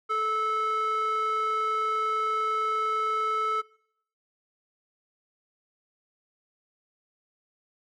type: tone with band-pass filter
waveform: square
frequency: 435.6 Hz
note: A4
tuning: 17 cents flat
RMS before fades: -27 dBFS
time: 0.09-3.62 s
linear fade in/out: 20 ms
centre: 1300 Hz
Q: 3.2
effects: noise-tail reverb RT60 0.7 s tail -23 dB re dry